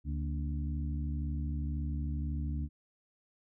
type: harmonic tone with a mistuned harmonic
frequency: 72.9 Hz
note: D2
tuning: 12 cents flat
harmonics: 1 / 2 / 3 / 4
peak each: -33 / -39 / -43 / -45 dBFS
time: 0.04-2.69 s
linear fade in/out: 50 ms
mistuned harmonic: 3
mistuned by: +85 cents
effects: none

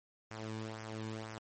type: tone with flanger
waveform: sawtooth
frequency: 110 Hz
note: A2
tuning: in tune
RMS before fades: -43 dBFS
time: 0.31-1.38 s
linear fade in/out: 0 ms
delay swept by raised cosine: 0.25 to 1.55 ms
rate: 2 Hz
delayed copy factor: -0.6
effects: MP3 32 kbps

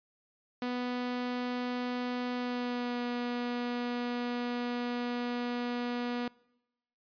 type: tone with pitch glide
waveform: sawtooth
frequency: 246.9 to 242.7 Hz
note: B3 to B3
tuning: 0 to -30 cents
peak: -28 dBFS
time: 0.62-6.28 s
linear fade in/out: 2 ms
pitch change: -30 cents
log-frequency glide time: 2.35-3.02 s
effects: noise-tail reverb RT60 0.9 s tail -24 dB re dry + resampled to 11025 Hz

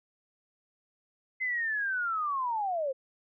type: linear sweep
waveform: sine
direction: down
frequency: 2071 to 510 Hz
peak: -28 dBFS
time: 1.4-2.93 s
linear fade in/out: 20 ms
effects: none

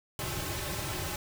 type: noise with comb filter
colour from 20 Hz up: pink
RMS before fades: -35 dBFS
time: 0.19-1.16 s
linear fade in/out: 2 ms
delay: 4.2 ms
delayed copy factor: -0.85
effects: none

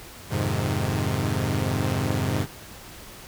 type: chord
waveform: sawtooth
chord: F minor seventh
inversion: none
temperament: equal with one note detuned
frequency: 87.31 / 103.83 / 130.81 / 153.95 Hz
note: F2 / Ab2 / C3 / Eb3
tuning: 0 / 0 / 0 / -18 cents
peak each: -26 / -23 / -24 / -27 dBFS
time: 0.29-2.47 s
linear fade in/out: 50 ms
effects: pink hiss -43 dBFS RMS until 3.27 s

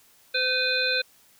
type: harmonic tone with a mistuned harmonic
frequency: 511 Hz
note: C5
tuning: 41 cents flat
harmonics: 1 / 3 / 5 / 7 / 8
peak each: -30 / -27 / -28 / -31 / -27 dBFS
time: 0.34-1.02 s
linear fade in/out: 10 ms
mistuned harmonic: 5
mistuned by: -53 cents
effects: white hiss -58 dBFS RMS until 1.39 s

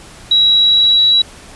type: tone with pitch glide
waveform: sine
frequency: 3880 to 3902 Hz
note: B7 to B7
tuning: -31 to -22 cents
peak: -7 dBFS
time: 0.31-1.22 s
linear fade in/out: 5 ms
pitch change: +9 cents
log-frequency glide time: 0.47-1.1 s
effects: pink hiss -37 dBFS RMS until 1.55 s + resampled to 24000 Hz

